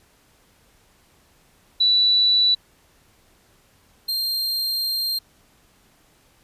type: tone pair in turn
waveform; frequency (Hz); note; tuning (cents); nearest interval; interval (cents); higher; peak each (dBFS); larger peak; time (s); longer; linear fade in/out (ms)
sine / 45% pulse; 3953 / 4188; B7 / C8; +1 / +1; minor second; 100; second; -14 / -21; first; 1.8-2.55 / 4.08-5.19; second; 10
effects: pink hiss -58 dBFS RMS until 6.43 s + resampled to 32000 Hz